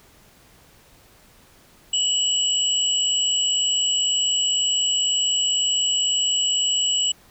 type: tone pair together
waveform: sine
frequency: 2960 / 7758 Hz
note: F#7 / B8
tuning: 0 / -32 cents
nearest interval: octave + perfect fourth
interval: 1668 cents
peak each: -20 / -23 dBFS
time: 1.93-7.12 s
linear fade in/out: 5 ms
effects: pink hiss -53 dBFS RMS until 7.3 s